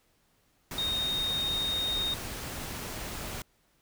sine tone in noise, 3707 Hz, A#7, 10 cents flat, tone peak -28 dBFS, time 0.78-2.14 s, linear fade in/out 2 ms, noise pink, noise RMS -38 dBFS, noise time 0.71-3.42 s, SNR +7 dB, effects pink hiss -69 dBFS RMS until 3.81 s

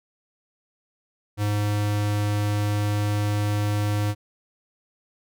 square tone, 103.83 Hz, G#2, in tune, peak -22 dBFS, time 1.37-4.15 s, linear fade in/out 50 ms, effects none

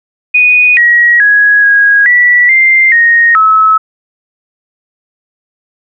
sine tone with pitch steps, 2477 / 1905 / 1666 / 1646 / 1953 / 2093 / 1864 / 1295 Hz, D#7 / A#6 / G#6 / G#6 / B6 / C7 / A#6 / E6, -8 / +37 / +5 / -16 / -20 / 0 / -1 / -31 cents, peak -3 dBFS, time 0.34-3.78 s, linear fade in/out 10 ms, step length 430 ms, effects none

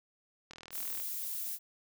click train, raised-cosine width 0.2 ms, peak -30 dBFS, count 21, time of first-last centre 0.51-1 s, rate 40.8 Hz
violet noise, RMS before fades -38 dBFS, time 0.71-1.59 s, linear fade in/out 50 ms
effects none

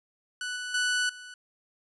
sawtooth tone with level steps, 1485 Hz, F#6, 6 cents sharp, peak -28 / -30 / -21 / -39 dBFS, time 0.41-1.34 s, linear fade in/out 2 ms, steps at 0.56 / 0.74 / 1.09 s, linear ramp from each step 5 ms, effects resampled to 24000 Hz

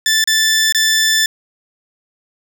15% pulse tone with dropouts, 1760 Hz, A6, in tune, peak -5 dBFS, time 0.06-1.26 s, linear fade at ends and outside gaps 2 ms, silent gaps 0.241-0.274 / 0.724-0.747 s, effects none

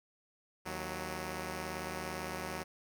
5% pulse tone pair together, 77.8 / 185.04 Hz, D#2 / F#3, 0 / 0 cents, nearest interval octave + minor third, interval 1500 cents, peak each -30 / -29 dBFS, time 0.65-2.64 s, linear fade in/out 20 ms, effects none

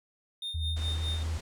triangle tone with tremolo, 3649 Hz, A#7, 38 cents flat, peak -31 dBFS, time 0.42-1.23 s, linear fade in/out 2 ms, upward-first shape sine, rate 4.8 Hz, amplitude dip 75%
sine tone with vibrato, 80 Hz, D#2, 49 cents sharp, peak -29 dBFS, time 0.54-1.38 s, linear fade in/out 10 ms, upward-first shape triangle, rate 6.9 Hz, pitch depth 25 cents each way
pink low-pass noise, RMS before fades -44 dBFS, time 0.76-1.41 s, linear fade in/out 10 ms, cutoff 8900 Hz, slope 24 dB/octave
effects none

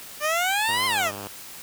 15% pulse exponential two-way sweep, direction up then down, 585 to 1065 to 585 Hz, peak -15 dBFS, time 0.2-1.12 s, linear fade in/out 50 ms, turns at 0.86 s
5% pulse tone with vibrato, 100 Hz, G2, 35 cents sharp, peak -23 dBFS, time 0.68-1.28 s, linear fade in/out 5 ms, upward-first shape sine, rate 18 Hz, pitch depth 48 cents each way
effects white hiss -41 dBFS RMS until 1.62 s

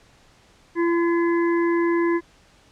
harmonic tone, 340 Hz, F4, 46 cents flat, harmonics 1 / 3 / 5 / 6, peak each -18 / -28 / -32 / -34 dBFS, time 0.75-2.21 s, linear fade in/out 50 ms, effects pink hiss -55 dBFS RMS until 2.71 s + low-pass 7000 Hz 12 dB/octave

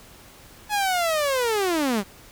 sawtooth linear sweep, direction down, 851 to 185 Hz, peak -17 dBFS, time 0.69-2.04 s, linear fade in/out 50 ms, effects pink hiss -48 dBFS RMS until 2.31 s

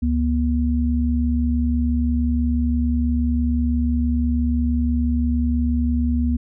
sine tone pair together, 71.59 / 240.8 Hz, D2 / B3, -44 / -44 cents, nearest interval octave + major sixth, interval 2100 cents, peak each -19 / -20 dBFS, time 0.02-6.37 s, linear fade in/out 10 ms, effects none

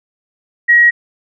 sine tone, 1900 Hz, A#6, 33 cents sharp, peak -5 dBFS, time 0.68-0.91 s, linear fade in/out 20 ms, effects none

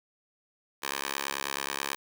10% pulse tone with high-pass filter, 69.3 Hz, C#2, in tune, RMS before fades -34 dBFS, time 0.82-1.96 s, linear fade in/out 20 ms, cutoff 980 Hz, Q 0.61, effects none

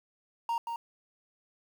triangle tone with echo, 930 Hz, A#5, 4 cents flat, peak -26 dBFS, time 0.49-0.58 s, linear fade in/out 2 ms, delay 180 ms, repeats 1, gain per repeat -5 dB, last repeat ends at 0.76 s, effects 9-bit

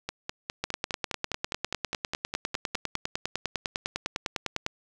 two click trains, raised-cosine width 0.2 ms, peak -11 / -14 dBFS, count 41 / 15, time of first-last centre 0.64-4.664 / 0.09-2.953 s, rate 9.94 / 4.89 Hz, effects none

